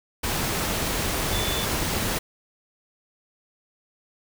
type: tone in noise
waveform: sine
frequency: 3490 Hz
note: A7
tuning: 15 cents flat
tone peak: -31 dBFS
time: 1.32-1.65 s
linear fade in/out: 10 ms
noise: pink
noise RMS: -26 dBFS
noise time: 0.23-2.19 s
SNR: -8 dB
effects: none